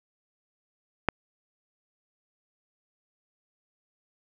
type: click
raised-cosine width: 0.5 ms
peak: -6 dBFS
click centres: 1.087 s
effects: none